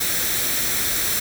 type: noise with comb filter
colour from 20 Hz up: white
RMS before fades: -22 dBFS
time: 0-1.2 s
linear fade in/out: 10 ms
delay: 0.52 ms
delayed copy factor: +0.5
effects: none